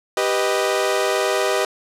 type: chord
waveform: sawtooth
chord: G augmented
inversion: none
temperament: equal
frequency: 392 / 493.9 / 622.3 Hz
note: G4 / B4 / D#5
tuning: 0 / 0 / 0 cents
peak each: -18 / -19 / -18 dBFS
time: 0.17-1.65 s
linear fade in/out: 2 ms
effects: low-pass 11000 Hz 12 dB/octave